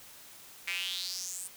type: tone with high-pass filter sweep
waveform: square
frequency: 91.6 Hz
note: F#2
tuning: 17 cents flat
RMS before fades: -37 dBFS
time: 0.67-1.48 s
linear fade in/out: 10 ms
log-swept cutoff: 2200 to 9200 Hz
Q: 5.3
effects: white hiss -52 dBFS RMS until 1.56 s